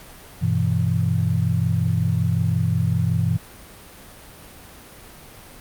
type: chord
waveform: sine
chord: E minor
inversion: first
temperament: equal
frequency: 98 / 123.47 / 164.81 Hz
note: G2 / B2 / E3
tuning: 0 / 0 / 0 cents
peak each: -22 dBFS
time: 0.41-3.38 s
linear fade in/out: 20 ms
effects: pink hiss -43 dBFS RMS until 5.6 s + Opus 48 kbps